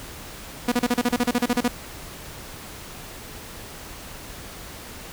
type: tone bursts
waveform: sawtooth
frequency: 243.2 Hz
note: B3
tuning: 26 cents flat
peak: -14 dBFS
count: 14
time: 0.68-1.681 s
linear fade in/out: 5 ms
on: 39 ms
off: 35 ms
effects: pink hiss -39 dBFS RMS until 5.12 s